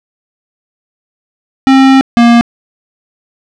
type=tone pair in turn; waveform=square; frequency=267 / 235.7 Hz; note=C4 / A#3; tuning=+35 / +19 cents; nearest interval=major second; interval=216 cents; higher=first; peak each=-3 dBFS; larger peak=neither; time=1.67-2.01 / 2.17-2.41 s; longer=first; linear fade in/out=0 ms; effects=low-pass 4000 Hz 12 dB/octave